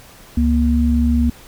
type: tone pair together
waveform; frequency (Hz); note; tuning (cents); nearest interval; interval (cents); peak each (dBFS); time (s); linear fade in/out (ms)
sine; 70.2 / 237.7; C#2 / A#3; +22 / +34; octave + major sixth; 2112; -15 / -15; 0.37-1.3; 5
effects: pink hiss -43 dBFS RMS until 1.47 s